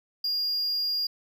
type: tone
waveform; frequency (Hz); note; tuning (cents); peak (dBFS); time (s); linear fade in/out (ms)
triangle; 4826; D8; +46; -24; 0.24-1.07; 5
effects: none